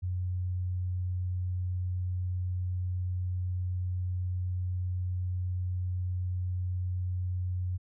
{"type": "tone", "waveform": "sine", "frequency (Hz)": 90.8, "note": "F#2", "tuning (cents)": -32, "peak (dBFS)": -29, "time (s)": [0.02, 7.78], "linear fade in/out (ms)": 20, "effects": []}